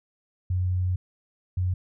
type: tone pair in turn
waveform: sine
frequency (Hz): 91.2 / 91.2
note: F#2 / F#2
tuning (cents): -24 / -24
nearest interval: unison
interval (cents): 0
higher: neither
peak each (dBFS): -22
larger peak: neither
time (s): 0.5-0.96 / 1.57-1.74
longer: first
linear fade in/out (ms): 5
effects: none